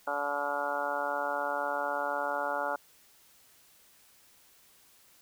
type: harmonic tone with a mistuned harmonic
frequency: 144 Hz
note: D3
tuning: 34 cents flat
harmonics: 2 / 3 / 4 / 5 / 6 / 7 / 8 / 9 / 10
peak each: -46 / -45 / -35 / -38 / -35 / -41 / -41 / -41 / -36 dBFS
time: 0.07-2.76 s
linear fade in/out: 5 ms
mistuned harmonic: 10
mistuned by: -22 cents
effects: white hiss -61 dBFS RMS until 5.21 s